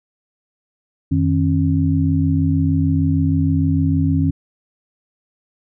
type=tone cluster; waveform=sine; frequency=89 / 155.5 / 272.2 Hz; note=F2 / D#3 / C#4; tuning=+33 / -1 / -31 cents; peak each=-18 dBFS; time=1.11-4.31 s; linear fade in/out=10 ms; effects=none